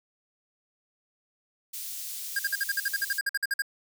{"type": "high-pass noise", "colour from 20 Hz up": "white", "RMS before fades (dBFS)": -37, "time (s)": [1.73, 3.19], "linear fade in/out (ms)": 10, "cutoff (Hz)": 4100, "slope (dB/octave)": 12}
{"type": "tone bursts", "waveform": "square", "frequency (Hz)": 1617, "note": "G#6", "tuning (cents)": -47, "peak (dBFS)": -25, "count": 16, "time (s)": [2.36, 3.621], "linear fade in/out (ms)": 5, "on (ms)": 31, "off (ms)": 51}
{"effects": []}